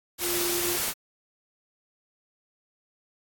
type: tone in noise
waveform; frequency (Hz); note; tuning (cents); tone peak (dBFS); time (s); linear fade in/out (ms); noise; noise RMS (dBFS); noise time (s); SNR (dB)
sine; 349.2; F4; 0; -31; 0.2-0.79; 50; white; -28; 0.18-0.94; -6
effects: AAC 64 kbps